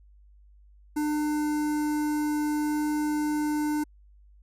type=tone with notch filter; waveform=square; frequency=300.1 Hz; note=D4; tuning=38 cents sharp; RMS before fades=-27 dBFS; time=0.96-3.84 s; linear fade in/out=10 ms; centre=3200 Hz; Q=0.58; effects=added 50 Hz sine -52 dBFS peak until 4.42 s + resampled to 32000 Hz